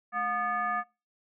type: tone with frequency modulation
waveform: sine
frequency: 1222 Hz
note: D#6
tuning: 32 cents flat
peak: -27 dBFS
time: 0.12-0.84 s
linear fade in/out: 50 ms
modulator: 504 Hz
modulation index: 1.1
effects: noise-tail reverb RT60 0.3 s tail -24 dB re dry